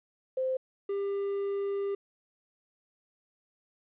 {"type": "tone pair in turn", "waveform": ["sine", "triangle"], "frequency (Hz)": [520, 398.6], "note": ["C5", "G4"], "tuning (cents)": [-11, 29], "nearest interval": "perfect fourth", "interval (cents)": 460, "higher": "first", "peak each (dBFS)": -27, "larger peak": "neither", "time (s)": [[0.37, 0.57], [0.89, 1.95]], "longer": "second", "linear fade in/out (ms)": 5, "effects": ["resampled to 8000 Hz", "11-bit"]}